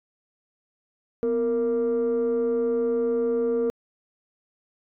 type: tone pair together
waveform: sine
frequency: 248 / 463.4 Hz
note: B3 / A#4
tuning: +7 / -10 cents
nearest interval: major seventh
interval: 1083 cents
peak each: -26 / -20 dBFS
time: 1.23-3.7 s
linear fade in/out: 0 ms
effects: tanh soft clip ceiling -18 dBFS